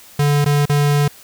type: tone with dropouts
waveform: square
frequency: 145.1 Hz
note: D3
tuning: 21 cents flat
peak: -13 dBFS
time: 0.19-1.08 s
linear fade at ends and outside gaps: 5 ms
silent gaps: 0.446-0.459 / 0.656-0.695 s
effects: white hiss -43 dBFS RMS until 1.23 s